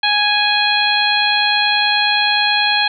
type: harmonic tone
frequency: 830.6 Hz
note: G#5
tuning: in tune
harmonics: 1 / 2 / 3 / 4 / 5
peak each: -19 / -19 / -19 / -19 / -19 dBFS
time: 0.03-2.88 s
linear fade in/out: 5 ms
effects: none